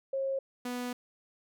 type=tone pair in turn; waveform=sine / sawtooth; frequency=540 / 246.4 Hz; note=C#5 / B3; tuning=-45 / -4 cents; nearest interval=octave + major second; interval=1359 cents; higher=first; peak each=-29 / -30 dBFS; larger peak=first; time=0.13-0.39 / 0.65-0.93 s; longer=second; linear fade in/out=5 ms; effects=none